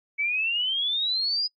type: exponential sweep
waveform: sine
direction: up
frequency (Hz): 2259 to 4985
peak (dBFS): -23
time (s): 0.18-1.48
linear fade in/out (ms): 20
effects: noise-tail reverb RT60 0.1 s tail -22 dB re dry + AAC 48 kbps